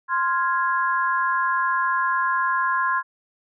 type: chord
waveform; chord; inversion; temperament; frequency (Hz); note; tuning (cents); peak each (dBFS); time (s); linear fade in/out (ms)
sine; F minor; second; equal; 1046.5 / 1396.9 / 1661.2; C6 / F6 / Ab6; 0 / 0 / 0; -21 / -27 / -25; 0.08-3.03; 50
effects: none